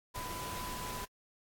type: tone in noise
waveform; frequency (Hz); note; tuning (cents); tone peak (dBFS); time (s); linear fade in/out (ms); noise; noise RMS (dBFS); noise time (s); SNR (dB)
sine; 999; B5; +20; -42; 0.14-1.06; 20; pink; -42; 0.14-1.06; -3
effects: AAC 64 kbps